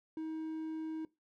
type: tone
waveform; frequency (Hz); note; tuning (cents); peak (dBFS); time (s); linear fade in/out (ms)
triangle; 317.2; D#4; +33; -35; 0.17-1.05; 2
effects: noise-tail reverb RT60 0.2 s tail -19 dB re dry